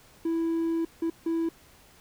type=tone bursts at uneven times; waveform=triangle; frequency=330 Hz; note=E4; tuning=2 cents sharp; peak=-22 dBFS; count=3; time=0.25-0.85 / 1.02-1.1 / 1.26-1.49 s; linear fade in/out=5 ms; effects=tanh soft clip ceiling -18 dBFS + pink hiss -56 dBFS RMS until 2 s